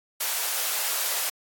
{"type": "high-pass noise", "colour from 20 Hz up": "white", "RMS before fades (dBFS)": -27, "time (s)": [0.2, 1.3], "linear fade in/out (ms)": 10, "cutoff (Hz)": 500, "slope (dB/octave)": 24, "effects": ["AAC 64 kbps"]}